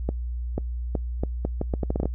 accelerating click train, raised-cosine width 2 ms, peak -12 dBFS, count 13, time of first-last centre 0.09-2.056 s, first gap 490 ms, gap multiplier 0.76, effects noise-tail reverb RT60 0.1 s tail -25 dB re dry + added 60 Hz sine -27 dBFS peak until 2.14 s

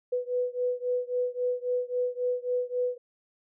sine beating tone pair, 493.9 / 497.6 Hz, B4 / B4, 0 / +13 cents, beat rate 3.7 Hz, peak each -29 / -30 dBFS, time 0.12-2.98 s, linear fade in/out 10 ms, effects none

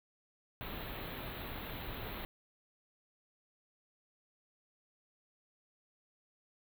pink band-stop noise, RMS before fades -43 dBFS, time 0.61-2.25 s, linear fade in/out 0 ms, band 4100 to 12000 Hz, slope 96 dB/octave, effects none

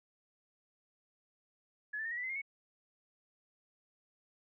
sine tone with pitch steps, 1700 / 1765 / 1832.6 / 1902.7 / 1975.5 / 2051 / 2130 / 2211 Hz, G#6 / A6 / A#6 / A#6 / B6 / C7 / C7 / C#7, +40 / +5 / -30 / +35 / 0 / -35 / +30 / -5 cents, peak -36 dBFS, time 1.93-2.418 s, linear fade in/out 10 ms, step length 61 ms, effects none

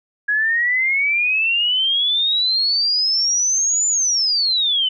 sine exponential two-way sweep, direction up then down, 1661.2 to 7110 to 2985 Hz, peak -15 dBFS, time 0.28-4.89 s, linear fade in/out 10 ms, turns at 3.87 s, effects none

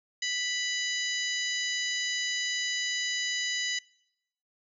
harmonic tone with a mistuned harmonic, 987.8 Hz, B5, in tune, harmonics 2 / 3 / 4 / 5 / 6 / 7, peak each -33 / -35 / -36 / -37 / -38 / -38 dBFS, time 0.22-3.79 s, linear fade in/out 5 ms, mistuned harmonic 6, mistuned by +66 cents, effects noise-tail reverb RT60 0.8 s tail -24 dB re dry

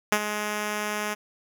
5% pulse tone with ADSR envelope, 210 Hz, G#3, 19 cents sharp, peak -6 dBFS, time 0.12-1.15 s, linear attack 4 ms, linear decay 59 ms, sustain -10 dB, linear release 21 ms, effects none

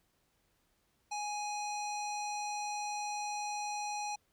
square tone with low-pass filter, 832 Hz, G#5, 3 cents sharp, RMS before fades -38 dBFS, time 1.11-4.16 s, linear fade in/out 10 ms, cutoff 6600 Hz, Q 2.7, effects pink hiss -75 dBFS RMS until 4.32 s

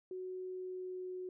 sine tone with pitch glide, 370 to 367.2 Hz, F#4 to F#4, 0 to -13 cents, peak -40 dBFS, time 0.11-1.29 s, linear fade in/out 2 ms, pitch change -13 cents, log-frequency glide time 0.46-1.14 s, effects none

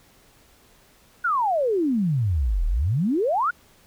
sine exponential two-way sweep, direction down then up, 1500 to 36.71 to 1500 Hz, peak -19 dBFS, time 1.24-3.51 s, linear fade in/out 10 ms, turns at 2.66 s, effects pink hiss -56 dBFS RMS until 3.86 s

